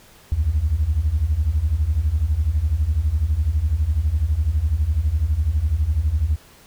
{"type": "beating tone pair", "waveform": "sine", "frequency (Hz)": [69.3, 81.3], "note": ["C#2", "E2"], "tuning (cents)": [0, -23], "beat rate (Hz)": 12, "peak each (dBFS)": [-20, -18], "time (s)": [0.32, 6.36], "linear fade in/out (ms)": 0, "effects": ["tanh soft clip ceiling -11 dBFS", "pink hiss -49 dBFS RMS until 6.66 s"]}